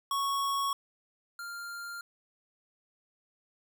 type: tone pair in turn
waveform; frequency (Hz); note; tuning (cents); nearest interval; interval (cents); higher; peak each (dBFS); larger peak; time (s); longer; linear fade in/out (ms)
square; 1108 / 1396; C#6 / F6; -1 / -1; major third; 400; second; -29 / -39; first; 0.11-0.73 / 1.39-2.01; neither; 2
effects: none